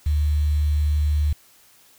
sine tone with quantisation, 74.5 Hz, D2, 25 cents sharp, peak -17 dBFS, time 0.06-1.33 s, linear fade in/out 5 ms, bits 7, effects white hiss -54 dBFS RMS until 1.98 s

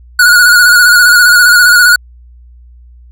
square tone with vibrato, 1452 Hz, F#6, 33 cents flat, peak -3 dBFS, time 0.19-1.96 s, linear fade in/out 5 ms, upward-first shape square, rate 15 Hz, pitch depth 32 cents each way, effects added 60 Hz sine -34 dBFS peak until 3.11 s

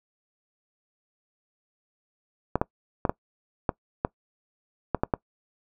clicks, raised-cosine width 1 ms, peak -8 dBFS, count 9, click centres 2.556 / 2.615 / 3.052 / 3.095 / 3.692 / 4.049 / 4.947 / 5.035 / 5.138 s, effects noise-tail reverb RT60 0.1 s tail -23 dB re dry

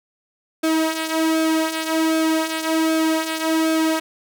sawtooth tone with flanger, 320 Hz, D#4, 49 cents sharp, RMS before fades -20 dBFS, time 0.63-4 s, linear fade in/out 10 ms, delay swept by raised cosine 1 to 3.3 ms, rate 1.3 Hz, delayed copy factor -0.6, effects none

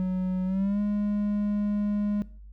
triangle tone with pitch glide, 185 to 206.5 Hz, F#3 to G#3, 0 to -10 cents, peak -22 dBFS, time 0-2.22 s, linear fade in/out 0 ms, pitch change +190 cents, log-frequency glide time 0.45-0.8 s, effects noise-tail reverb RT60 0.5 s tail -19 dB re dry + added 50 Hz sine -43 dBFS peak until 2.52 s

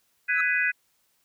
sine chord, G# minor seventh, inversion third, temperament just, 1495.1 / 1661.2 / 1993.5 / 2492 Hz, F#6 / G#6 / B6 / D#7, +18 / 0 / +16 / +2 cents, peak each -27 dBFS, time 0.28-0.72 s, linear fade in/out 20 ms
triangle tone with exponential growth, 1309 Hz, E6, 13 cents flat, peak -24 dBFS, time 0.31-0.41 s, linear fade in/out 5 ms, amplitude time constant 21 ms
effects white hiss -69 dBFS RMS until 1.24 s

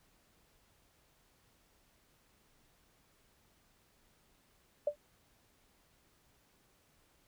sine tone with exponential decay, 587.3 Hz, D5, in tune, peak -25 dBFS, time 4.87-4.96 s, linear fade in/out 5 ms, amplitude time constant 18 ms, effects pink hiss -70 dBFS RMS until 7.27 s

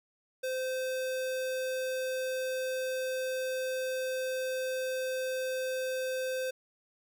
square tone, 517 Hz, C5, 21 cents flat, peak -32 dBFS, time 0.43-6.51 s, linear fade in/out 10 ms, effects none

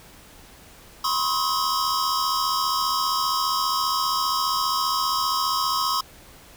square tone cluster, 1003 / 1078 / 1272 / 4962 / 5470 Hz, B5 / C#6 / D#6 / D#8 / F8, +26 / -49 / +38 / -6 / -37 cents, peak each -30 / -26 / -28 / -31 / -31 dBFS, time 1.04-6.01 s, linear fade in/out 5 ms, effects pink hiss -48 dBFS RMS until 6.56 s

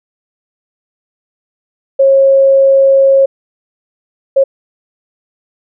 sine tone bursts at uneven times, 543 Hz, C#5, 36 cents flat, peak -4 dBFS, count 2, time 1.99-3.26 / 4.36-4.44 s, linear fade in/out 10 ms, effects none

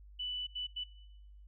sine tone bursts at uneven times, 2978 Hz, F#7, 11 cents sharp, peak -36 dBFS, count 3, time 0.19-0.47 / 0.55-0.67 / 0.76-0.84 s, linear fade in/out 10 ms, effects noise-tail reverb RT60 1.0 s tail -20 dB re dry + added 50 Hz sine -52 dBFS peak until 1.47 s

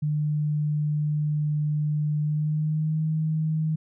sine tone with pitch glide, 150.1 to 157.02 Hz, D3 to D#3, +38 to +16 cents, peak -22 dBFS, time 0.02-3.76 s, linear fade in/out 10 ms, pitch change +78 cents, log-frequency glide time 2.2-3.02 s, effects none

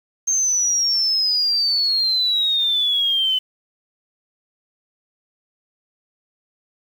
sine exponential sweep, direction down, 6400 to 3020 Hz, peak -16 dBFS, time 0.27-3.39 s, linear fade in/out 10 ms, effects 7-bit

